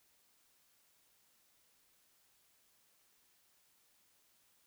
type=silence; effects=white hiss -72 dBFS RMS until 4.66 s